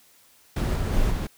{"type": "noise with level steps", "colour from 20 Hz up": "brown", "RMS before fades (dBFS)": [-23, -25, -22, -26], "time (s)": [0.56, 1.27], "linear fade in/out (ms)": 5, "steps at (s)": [0.75, 0.92, 1.1], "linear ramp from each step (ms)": 20, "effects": ["white hiss -57 dBFS RMS until 1.37 s"]}